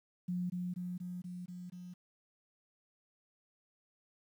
sine tone with echo, 178.9 Hz, F3, 42 cents sharp, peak -33 dBFS, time 0.28-0.5 s, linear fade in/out 10 ms, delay 240 ms, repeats 6, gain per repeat -2 dB, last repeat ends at 1.94 s, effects 11-bit

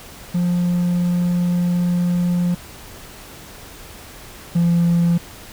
triangle tone pair in turn, 176.1 / 171.19 Hz, F3 / F3, +15 / -34 cents, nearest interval unison, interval 49 cents, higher first, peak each -13 / -10 dBFS, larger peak second, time 0.34-2.55 / 4.55-5.18 s, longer first, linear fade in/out 10 ms, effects tanh soft clip ceiling -8 dBFS + pink hiss -39 dBFS RMS until 5.52 s

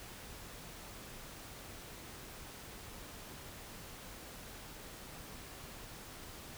silence, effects pink hiss -50 dBFS RMS until 6.57 s

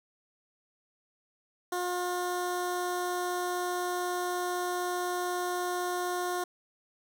15% pulse tone with notch filter, 357.6 Hz, F4, 41 cents sharp, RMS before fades -32 dBFS, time 1.72-6.44 s, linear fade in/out 5 ms, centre 2600 Hz, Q 1.2, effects none

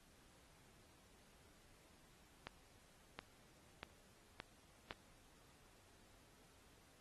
accelerating click train, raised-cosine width 0.3 ms, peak -29 dBFS, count 5, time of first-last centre 2.47-4.909 s, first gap 720 ms, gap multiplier 0.89, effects pink hiss -69 dBFS RMS until 7 s + AAC 32 kbps

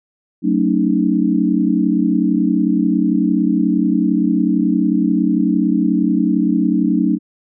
sine chord, D# half-diminished seventh, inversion first, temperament just, 186.68 / 224 / 280 / 311.1 Hz, F#3 / A3 / C#4 / D#4, +16 / +31 / +18 / 0 cents, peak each -18 dBFS, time 0.42-7.19 s, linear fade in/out 50 ms, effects none

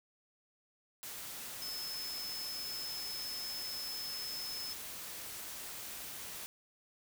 sine tone in noise, 5210 Hz, E8, 21 cents flat, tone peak -40 dBFS, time 1.62-4.73 s, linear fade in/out 0 ms, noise white, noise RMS -45 dBFS, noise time 1.03-6.46 s, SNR +2 dB, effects none

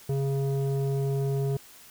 square tone with low-pass filter, 137.3 Hz, C#3, 16 cents flat, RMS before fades -27 dBFS, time 0.09-1.57 s, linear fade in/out 5 ms, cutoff 490 Hz, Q 1.6, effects white hiss -51 dBFS RMS until 1.9 s

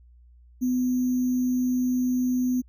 sine tone with sample-and-hold, 251.7 Hz, B3, 33 cents sharp, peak -21 dBFS, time 0.61-2.62 s, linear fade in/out 20 ms, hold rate 6300 Hz, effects added 60 Hz sine -50 dBFS peak until 2.68 s

